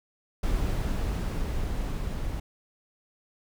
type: noise with level ramp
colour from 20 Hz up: brown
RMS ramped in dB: -26 to -32 dBFS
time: 0.43-2.4 s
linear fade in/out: 5 ms
effects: none